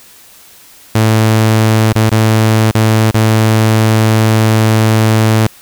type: tone with dropouts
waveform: sawtooth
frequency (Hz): 110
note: A2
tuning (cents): 0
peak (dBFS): -3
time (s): 0.95-5.47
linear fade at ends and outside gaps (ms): 5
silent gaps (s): 1.928-1.954 / 2.095-2.116 / 2.712-2.749 / 3.111-3.143
effects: white hiss -40 dBFS RMS until 5.61 s